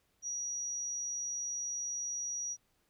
sine tone, 5780 Hz, F#8, 41 cents flat, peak -35 dBFS, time 0.22-2.57 s, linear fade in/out 50 ms, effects pink hiss -75 dBFS RMS until 2.89 s

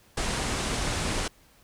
pink low-pass noise, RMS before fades -29 dBFS, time 0.17-1.28 s, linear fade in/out 5 ms, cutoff 9800 Hz, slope 48 dB/octave, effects pink hiss -59 dBFS RMS until 1.63 s

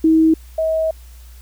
sine tone pair in turn, 320 / 640 Hz, D#4 / D#5, +49 / +49 cents, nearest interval octave, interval 1200 cents, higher second, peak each -9 / -15 dBFS, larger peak first, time 0.04-0.34 / 0.58-0.91 s, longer second, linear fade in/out 5 ms, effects added 60 Hz sine -37 dBFS peak until 1.41 s + white hiss -50 dBFS RMS until 1.41 s

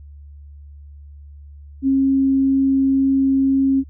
sine tone, 269.8 Hz, C#4, 47 cents flat, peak -13 dBFS, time 1.82-3.84 s, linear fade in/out 50 ms, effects added 72 Hz sine -37 dBFS peak until 3.89 s

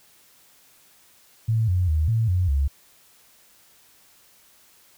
sine tone with pitch steps, 112.1 / 90.5 / 77.9 / 113 / 90.5 / 69.4 Hz, A2 / F#2 / D#2 / A2 / F#2 / C#2, +33 / -38 / +3 / +47 / -38 / +3 cents, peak -18 dBFS, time 1.48-2.68 s, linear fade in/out 10 ms, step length 200 ms, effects white hiss -56 dBFS RMS until 4.97 s

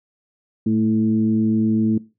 sine tone with frequency modulation, 220 Hz, A3, in tune, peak -15 dBFS, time 0.66-1.98 s, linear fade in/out 5 ms, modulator 108 Hz, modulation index 0.8, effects noise-tail reverb RT60 0.3 s tail -21 dB re dry + high-pass 100 Hz 12 dB/octave

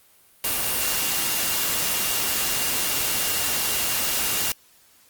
sine tone in noise, 2800 Hz, F7, 4 cents sharp, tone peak -35 dBFS, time 0.44-4.52 s, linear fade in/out 2 ms, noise white, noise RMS -24 dBFS, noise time 0.44-4.52 s, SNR -14 dB, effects white hiss -56 dBFS RMS until 5.09 s + Opus 32 kbps

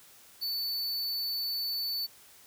square tone, 4490 Hz, C#8, 21 cents sharp, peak -31 dBFS, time 0.41-2.07 s, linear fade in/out 20 ms, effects white hiss -56 dBFS RMS until 2.46 s

